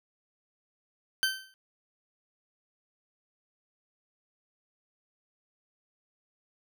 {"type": "tone with exponential decay", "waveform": "20% pulse", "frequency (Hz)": 1545, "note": "G6", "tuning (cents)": -26, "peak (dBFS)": -17, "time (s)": [1.23, 1.54], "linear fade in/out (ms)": 0, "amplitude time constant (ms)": 66, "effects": []}